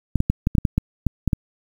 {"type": "clicks", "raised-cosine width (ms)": 5, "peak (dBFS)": -5, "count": 11, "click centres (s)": [0.157, 0.204, 0.3, 0.471, 0.552, 0.583, 0.652, 0.78, 1.067, 1.277, 1.332], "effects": ["7-bit"]}